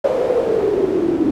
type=noise with band-pass filter sweep; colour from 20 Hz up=pink; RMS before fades=-17 dBFS; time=0.04-1.31 s; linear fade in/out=5 ms; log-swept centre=560 to 300 Hz; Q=9.5; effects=none